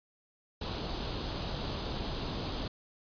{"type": "noise with comb filter", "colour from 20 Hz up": "pink", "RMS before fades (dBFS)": -36, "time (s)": [0.61, 2.68], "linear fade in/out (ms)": 5, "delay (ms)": 0.25, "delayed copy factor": 0.55, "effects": ["resampled to 11025 Hz"]}